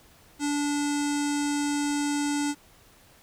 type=tone with low-pass filter; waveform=square; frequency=290 Hz; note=D4; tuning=22 cents flat; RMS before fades=-27 dBFS; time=0.39-2.55 s; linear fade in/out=50 ms; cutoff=8000 Hz; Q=3.9; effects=pink hiss -56 dBFS RMS until 3.22 s